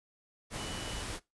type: tone in noise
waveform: sine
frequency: 2960 Hz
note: F#7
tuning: in tune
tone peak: -45 dBFS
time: 0.56-1.05 s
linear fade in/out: 50 ms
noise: pink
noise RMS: -39 dBFS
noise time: 0.5-1.2 s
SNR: -9 dB
effects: noise-tail reverb RT60 0.2 s tail -20 dB re dry + resampled to 24000 Hz